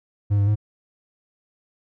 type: tone with pitch steps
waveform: triangle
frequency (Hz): 102.2 / 100.7 / 105.2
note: G#2 / G2 / G#2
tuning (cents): -27 / +47 / +23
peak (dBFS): -14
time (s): 0.3-0.558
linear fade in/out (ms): 20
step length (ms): 86
effects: none